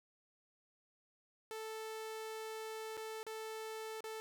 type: tone with dropouts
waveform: sawtooth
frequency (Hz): 440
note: A4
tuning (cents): 0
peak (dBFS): -39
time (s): 1.51-4.2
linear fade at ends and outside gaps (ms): 0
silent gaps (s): 2.97-2.975 / 3.23-3.266 / 4.006-4.041
effects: none